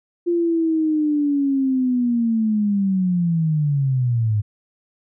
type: linear sweep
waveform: sine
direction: down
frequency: 348.5 to 102.4 Hz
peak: -16 dBFS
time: 0.26-4.42 s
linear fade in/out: 20 ms
effects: none